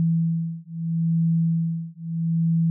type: beating tone pair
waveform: sine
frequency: 164.8 / 165.57 Hz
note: E3 / E3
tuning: 0 / +8 cents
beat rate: 0.77 Hz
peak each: -23 dBFS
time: 0-2.7 s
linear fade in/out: 0 ms
effects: none